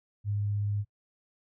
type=tone with vibrato; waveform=sine; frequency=102.7 Hz; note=G#2; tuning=19 cents flat; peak=-27 dBFS; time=0.24-0.85 s; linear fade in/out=50 ms; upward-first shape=triangle; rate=16 Hz; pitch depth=8 cents each way; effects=noise-tail reverb RT60 0.1 s tail -24 dB re dry